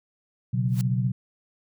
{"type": "chord", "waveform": "sine", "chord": "B suspended second", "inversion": "none", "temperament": "equal", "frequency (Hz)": [123.47, 138.59, 185], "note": ["B2", "C#3", "F#3"], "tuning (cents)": [0, 0, 0], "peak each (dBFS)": [-23, -29, -28], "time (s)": [0.53, 1.12], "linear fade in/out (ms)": 10}
{"type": "noise with exponential growth", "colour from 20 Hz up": "white", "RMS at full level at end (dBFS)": -35, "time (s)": [0.67, 0.81], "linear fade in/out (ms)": 0, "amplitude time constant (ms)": 29}
{"effects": []}